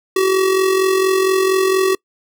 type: tone with amplitude modulation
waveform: square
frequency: 380 Hz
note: F#4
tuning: 46 cents sharp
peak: -11 dBFS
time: 0.16-1.95 s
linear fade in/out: 5 ms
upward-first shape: sine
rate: 44.3 Hz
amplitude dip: 50%
effects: noise-tail reverb RT60 0.1 s tail -26 dB re dry